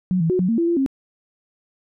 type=tone with pitch steps; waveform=sine; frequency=183.4 / 163.4 / 366.5 / 182.4 / 228.7 / 337.4 / 342.2 / 269.6 Hz; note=F#3 / E3 / F#4 / F#3 / A#3 / E4 / F4 / C#4; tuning=-15 / -15 / -16 / -24 / -33 / +40 / -35 / -48 cents; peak=-16 dBFS; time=0.11-0.862 s; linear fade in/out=0 ms; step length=94 ms; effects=none